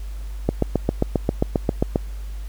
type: click train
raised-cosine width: 2 ms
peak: -4 dBFS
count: 12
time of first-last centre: 0.49-1.959 s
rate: 7.49 Hz
effects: added 50 Hz sine -28 dBFS peak until 2.48 s + pink hiss -49 dBFS RMS until 2.48 s